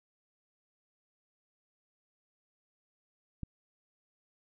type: click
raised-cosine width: 5 ms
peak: -25 dBFS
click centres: 3.433 s
effects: none